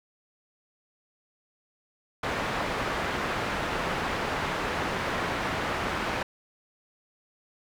white low-pass noise, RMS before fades -30 dBFS, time 2.23-6.23 s, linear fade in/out 5 ms, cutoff 1600 Hz, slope 12 dB/octave, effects none

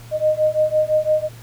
sine beating tone pair, 614 / 619.9 Hz, D#5 / D#5, -23 / -7 cents, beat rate 5.9 Hz, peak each -18 dBFS, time 0.11-1.29 s, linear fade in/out 50 ms, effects added 117 Hz sine -38 dBFS peak until 1.42 s + pink hiss -45 dBFS RMS until 1.42 s

